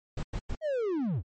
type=noise bursts; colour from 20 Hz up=brown; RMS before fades=-32 dBFS; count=3; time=0.17-0.553 s; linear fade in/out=5 ms; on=61 ms; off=100 ms
type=linear sweep; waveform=triangle; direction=down; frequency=650 to 64.2 Hz; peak=-25 dBFS; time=0.61-1.23 s; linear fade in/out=50 ms
effects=MP3 32 kbps